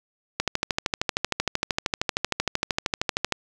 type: click train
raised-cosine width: 0.2 ms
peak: -5 dBFS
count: 39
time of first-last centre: 0.4-3.323 s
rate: 13 Hz
effects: none